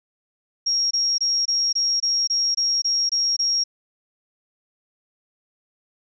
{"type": "tone bursts", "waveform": "sine", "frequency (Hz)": 5588, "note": "F8", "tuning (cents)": 0, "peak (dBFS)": -18, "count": 11, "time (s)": [0.66, 3.64], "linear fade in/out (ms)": 10, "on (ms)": 250, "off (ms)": 23, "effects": []}